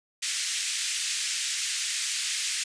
white band-pass noise, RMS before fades -30 dBFS, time 0.22-2.64 s, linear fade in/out 10 ms, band 1900 to 8700 Hz, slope 24 dB/octave, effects resampled to 22050 Hz

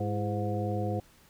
harmonic tone with a mistuned harmonic, 103.1 Hz, G#2, 12 cents flat, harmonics 1 / 2 / 3 / 4 / 5 / 7, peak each -31 / -36 / -37 / -40 / -36 / -37 dBFS, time 0-1 s, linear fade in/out 5 ms, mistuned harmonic 3, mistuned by +120 cents, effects pink hiss -60 dBFS RMS until 1.29 s

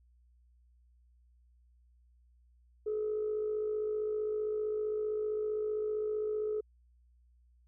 sine tone with amplitude modulation, 426.7 Hz, G#4, 47 cents sharp, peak -28 dBFS, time 2.86-6.61 s, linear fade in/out 10 ms, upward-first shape sine, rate 55.4 Hz, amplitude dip 45%, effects tanh soft clip ceiling -26 dBFS + added 60 Hz sine -62 dBFS peak until 7.67 s

